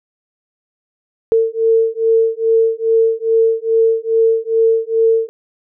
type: beating tone pair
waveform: sine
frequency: 450 / 452.4 Hz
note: A4 / A4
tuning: +39 / +48 cents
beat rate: 2.4 Hz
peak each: -14 dBFS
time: 1.32-5.29 s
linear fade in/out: 0 ms
effects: none